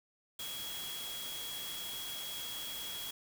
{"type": "tone in noise", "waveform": "sine", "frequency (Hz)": 3321, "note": "G#7", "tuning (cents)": -1, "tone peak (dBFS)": -42, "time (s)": [0.39, 3.11], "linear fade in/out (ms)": 5, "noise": "white", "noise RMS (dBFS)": -44, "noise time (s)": [0.39, 3.11], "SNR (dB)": -1, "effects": []}